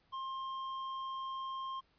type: tone with tanh clipping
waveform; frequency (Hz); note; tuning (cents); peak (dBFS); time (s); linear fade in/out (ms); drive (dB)
sine; 1061; C6; +24; -40; 0.12-1.81; 20; 11
effects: pink hiss -72 dBFS RMS until 1.98 s + resampled to 11025 Hz